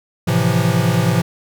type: chord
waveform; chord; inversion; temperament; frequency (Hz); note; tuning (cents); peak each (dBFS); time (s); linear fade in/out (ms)
square; F major seventh; first; equal; 110 / 130.81 / 164.81 / 174.61; A2 / C3 / E3 / F3; 0 / 0 / 0 / 0; -20; 0.27-1.22; 10
effects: none